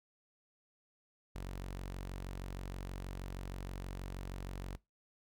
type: tone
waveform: sawtooth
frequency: 46.32 Hz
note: F#1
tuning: 3 cents sharp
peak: -37 dBFS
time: 1.35-4.77 s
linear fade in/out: 10 ms
effects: noise-tail reverb RT60 0.2 s tail -21 dB re dry